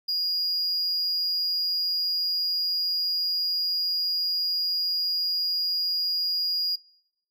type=tone; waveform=triangle; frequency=4863 Hz; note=D#8; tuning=40 cents flat; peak=-23 dBFS; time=0.08-6.76 s; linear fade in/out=10 ms; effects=noise-tail reverb RT60 0.9 s tail -25 dB re dry